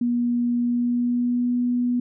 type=tone with pitch glide; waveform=sine; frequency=240.5 to 244.6 Hz; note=B3 to B3; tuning=-46 to -16 cents; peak=-19 dBFS; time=0.01-2 s; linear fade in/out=5 ms; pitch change=+30 cents; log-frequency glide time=0.59-1.54 s; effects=none